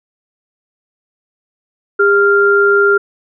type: tone pair together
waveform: sine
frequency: 402.7 / 1393.4 Hz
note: G4 / F6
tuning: +47 / -4 cents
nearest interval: octave + major sixth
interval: 2149 cents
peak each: -10 dBFS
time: 1.99-2.98 s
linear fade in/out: 10 ms
effects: none